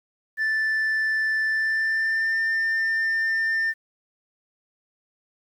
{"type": "tone with pitch glide", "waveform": "sine", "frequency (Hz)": [1760, 1798], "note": ["A6", "A6"], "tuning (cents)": [0, 37], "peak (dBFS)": -18, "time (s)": [0.37, 3.74], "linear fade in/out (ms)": 50, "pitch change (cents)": 37, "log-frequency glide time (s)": [1.45, 2.38], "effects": ["tanh soft clip ceiling -20 dBFS", "9-bit"]}